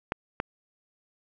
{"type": "clicks", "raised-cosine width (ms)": 0.5, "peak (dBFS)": -12, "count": 2, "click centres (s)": [0.121, 0.401], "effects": []}